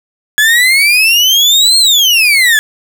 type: exponential two-way sweep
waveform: 35% pulse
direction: up then down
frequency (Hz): 1688 to 4264 to 1688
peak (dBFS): -4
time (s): 0.38-2.59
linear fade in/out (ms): 0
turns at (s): 1.78
effects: none